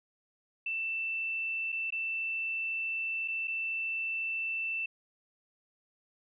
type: tone with dropouts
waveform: sine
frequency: 2666 Hz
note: E7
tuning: 19 cents sharp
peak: -31 dBFS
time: 0.66-4.86 s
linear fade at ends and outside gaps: 5 ms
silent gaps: 1.721-1.725 / 1.905-1.923 / 3.278-3.282 / 3.474-3.479 s
effects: none